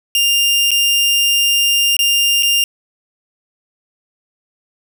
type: tone with dropouts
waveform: sawtooth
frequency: 2800 Hz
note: F7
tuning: 4 cents sharp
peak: -8 dBFS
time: 0.15-2.64 s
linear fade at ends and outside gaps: 1 ms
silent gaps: 0.707-0.715 / 1.967-1.991 / 2.425-2.431 s
effects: none